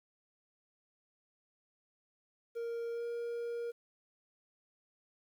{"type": "tone with pitch glide", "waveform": "triangle", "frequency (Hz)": [466.2, 471.1], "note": ["A#4", "A#4"], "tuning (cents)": [0, 18], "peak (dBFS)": -34, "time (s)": [2.55, 3.72], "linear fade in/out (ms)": 20, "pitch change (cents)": 18, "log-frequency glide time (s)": [2.92, 3.04], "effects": ["11-bit"]}